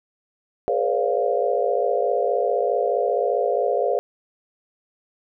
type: tone cluster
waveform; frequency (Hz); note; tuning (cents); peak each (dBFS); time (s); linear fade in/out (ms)
sine; 414.1 / 477.4 / 522 / 577 / 699; G#4 / A#4 / C5 / D5 / F5; -5 / +41 / -4 / -31 / +1; -25; 0.68-3.99; 0
effects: none